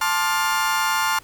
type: chord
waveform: 35% pulse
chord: D minor seventh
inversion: second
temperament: just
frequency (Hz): 881 / 1057.2 / 1174.7 / 1409.6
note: A5 / C6 / D6 / F6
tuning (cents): +2 / +18 / 0 / +16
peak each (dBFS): -22 / -23 / -28 / -22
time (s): 0.01-1.19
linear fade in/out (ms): 5
effects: pink hiss -49 dBFS RMS until 1.23 s